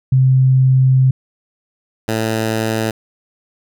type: tone pair in turn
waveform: sine / 10% pulse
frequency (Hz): 130.8 / 111.25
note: C3 / A2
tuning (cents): 0 / +20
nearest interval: minor third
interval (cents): 280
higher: first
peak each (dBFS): -8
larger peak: neither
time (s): 0.12-1.11 / 2.08-2.91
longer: first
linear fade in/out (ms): 5
effects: none